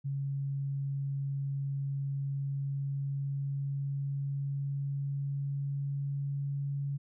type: tone with pitch glide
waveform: sine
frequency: 138.59 to 140.36 Hz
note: C#3 to C#3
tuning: 0 to +22 cents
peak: -31 dBFS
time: 0.04-6.98 s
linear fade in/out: 20 ms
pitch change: +22 cents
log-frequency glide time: 2.15-6.65 s
effects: none